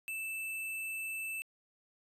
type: tone with sample-and-hold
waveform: sine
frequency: 2641 Hz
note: E7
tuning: 3 cents sharp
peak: -36 dBFS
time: 0.08-1.42 s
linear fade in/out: 0 ms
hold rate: 11025 Hz
effects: resampled to 32000 Hz